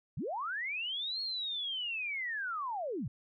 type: linear two-way sweep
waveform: sine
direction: up then down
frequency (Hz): 91.5 to 4331 to 91.5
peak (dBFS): -34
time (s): 0.17-3.08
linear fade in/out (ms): 5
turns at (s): 1.21
effects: none